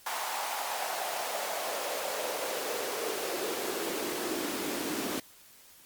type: noise with high-pass filter sweep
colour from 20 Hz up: pink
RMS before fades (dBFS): -34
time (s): 0.06-5.2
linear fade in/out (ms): 5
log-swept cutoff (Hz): 880 to 270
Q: 3.1
effects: white hiss -56 dBFS RMS until 5.85 s + Opus 48 kbps